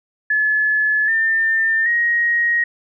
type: tone with pitch steps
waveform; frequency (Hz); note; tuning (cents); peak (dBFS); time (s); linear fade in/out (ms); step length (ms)
sine; 1717 / 1798.2 / 1883.2; A6 / A6 / A#6; -43 / +37 / +17; -14; 0.3-2.64; 5; 780
effects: none